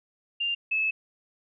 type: tone pair in turn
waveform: sine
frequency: 2794 / 2602 Hz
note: F7 / E7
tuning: 0 / -23 cents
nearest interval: minor second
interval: 123 cents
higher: first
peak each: -25 / -23 dBFS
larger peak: second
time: 0.4-0.55 / 0.71-0.91 s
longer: second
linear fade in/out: 10 ms
effects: none